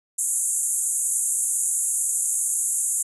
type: band-pass noise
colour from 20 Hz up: white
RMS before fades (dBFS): -24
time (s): 0.18-3.03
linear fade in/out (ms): 10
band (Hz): 6800 to 11000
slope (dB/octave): 96
effects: none